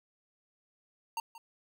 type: tone with echo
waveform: square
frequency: 919 Hz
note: A#5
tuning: 25 cents flat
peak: -33 dBFS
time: 1.17-1.2 s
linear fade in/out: 2 ms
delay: 180 ms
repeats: 1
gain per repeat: -15 dB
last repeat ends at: 1.38 s
effects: none